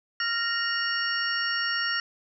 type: tone cluster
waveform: sine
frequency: 1386 / 1855 / 2855 / 4467 / 5520 Hz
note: F6 / A#6 / F7 / C#8 / F8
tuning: -14 / -9 / +37 / +12 / -21 cents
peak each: -30 / -29 / -35 / -37 / -31 dBFS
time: 0.2-2 s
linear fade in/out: 2 ms
effects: none